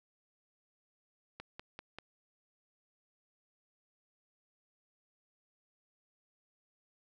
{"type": "click train", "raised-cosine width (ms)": 0.3, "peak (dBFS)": -28, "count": 4, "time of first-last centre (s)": [1.4, 1.986], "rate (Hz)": 5.12, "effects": []}